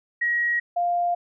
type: tone pair in turn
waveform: sine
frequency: 1900 / 699.7 Hz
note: A#6 / F5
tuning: +33 / +3 cents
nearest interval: octave + perfect fourth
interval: 1730 cents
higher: first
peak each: -20 dBFS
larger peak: neither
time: 0.21-0.6 / 0.76-1.15 s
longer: neither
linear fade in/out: 10 ms
effects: none